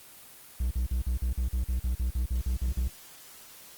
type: tone bursts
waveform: triangle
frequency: 61.74 Hz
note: B1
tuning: in tune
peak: -23 dBFS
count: 15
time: 0.6-2.88 s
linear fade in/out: 5 ms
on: 110 ms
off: 45 ms
effects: white hiss -50 dBFS RMS until 3.77 s + Opus 24 kbps